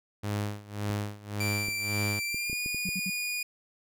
sawtooth tone with tremolo, 103.4 Hz, G#2, 7 cents flat, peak -24 dBFS, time 0.23-2.2 s, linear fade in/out 10 ms, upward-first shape sine, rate 1.8 Hz, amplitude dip 90%
clicks, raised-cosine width 3 ms, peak -27 dBFS, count 8, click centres 0.902 / 1.685 / 2.345 / 2.498 / 2.53 / 2.661 / 2.746 / 2.89 s
sawtooth tone with pitch glide, 2348 to 2449 Hz, D7 to D#7, -1 to -28 cents, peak -27 dBFS, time 1.4-3.43 s, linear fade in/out 5 ms, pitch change +73 cents, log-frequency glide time 2.26-2.59 s
sine tone bursts, 187.5 Hz, F#3, 23 cents sharp, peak -32 dBFS, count 3, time 2.85-3.1 s, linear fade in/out 5 ms, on 42 ms, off 62 ms
effects none

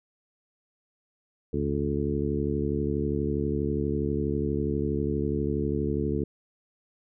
harmonic tone with a mistuned harmonic, 72.3 Hz, D2, 27 cents flat, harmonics 1 / 2 / 3 / 4 / 5 / 6, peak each -32 / -32 / -32 / -32 / -32 / -32 dBFS, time 1.53-6.24 s, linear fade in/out 5 ms, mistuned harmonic 1, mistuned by +100 cents, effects none

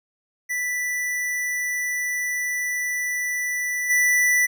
square tone with level steps, 1975.5 Hz, B6, in tune, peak -24 / -17 dBFS, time 0.49-4.47 s, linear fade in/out 20 ms, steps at 3.89 s, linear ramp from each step 20 ms, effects none

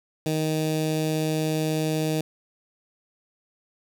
15% pulse tone with notch filter, 156.3 Hz, D#3, 8 cents sharp, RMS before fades -25 dBFS, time 0.26-2.21 s, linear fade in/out 2 ms, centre 1400 Hz, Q 0.91, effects none

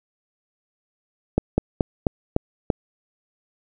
slowing click train, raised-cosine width 2 ms, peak -4 dBFS, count 6, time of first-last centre 1.38-2.702 s, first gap 200 ms, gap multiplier 1.14, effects none

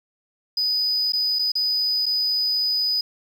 sine tone with dropouts, 4978 Hz, D#8, in tune, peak -17 dBFS, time 0.57-3.01 s, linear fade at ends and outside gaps 5 ms, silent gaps 1.122-1.133 / 1.388-1.392 / 1.519-1.553 / 2.058-2.063 s, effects tanh soft clip ceiling -18 dBFS + 8-bit

